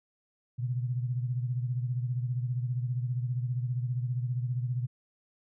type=beating tone pair; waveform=sine; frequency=122.1 / 137.1 Hz; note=B2 / C#3; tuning=-19 / -19 cents; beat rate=15 Hz; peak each=-29 / -36 dBFS; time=0.58-4.87 s; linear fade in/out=20 ms; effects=none